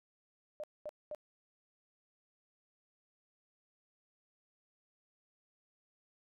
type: tone bursts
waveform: sine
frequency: 603 Hz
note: D5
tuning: 46 cents sharp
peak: -39 dBFS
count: 3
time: 0.6-1.148 s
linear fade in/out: 0 ms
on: 36 ms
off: 220 ms
effects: none